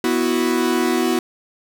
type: chord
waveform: 45% pulse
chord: B suspended fourth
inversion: none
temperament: equal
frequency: 246.9 / 329.6 / 370 Hz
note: B3 / E4 / F#4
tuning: 0 / 0 / 0 cents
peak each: -21 dBFS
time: 0.04-1.19 s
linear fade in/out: 2 ms
effects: none